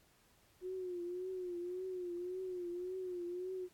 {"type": "tone with vibrato", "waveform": "sine", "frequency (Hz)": 361.2, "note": "F#4", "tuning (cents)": -42, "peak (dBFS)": -39, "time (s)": [0.61, 3.69], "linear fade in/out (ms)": 50, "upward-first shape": "triangle", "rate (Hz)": 1.8, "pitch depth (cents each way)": 78, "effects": ["pink hiss -69 dBFS RMS until 3.73 s", "AAC 64 kbps"]}